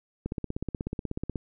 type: click train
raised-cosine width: 3 ms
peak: -18 dBFS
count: 19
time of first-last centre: 0.26-1.358 s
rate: 16.4 Hz
effects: none